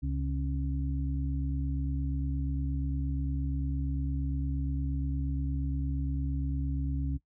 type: harmonic tone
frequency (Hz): 68.6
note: C#2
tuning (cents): -17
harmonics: 1 / 2 / 4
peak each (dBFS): -31 / -34 / -37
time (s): 0.02-7.18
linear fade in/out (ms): 20
effects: noise-tail reverb RT60 0.1 s tail -17 dB re dry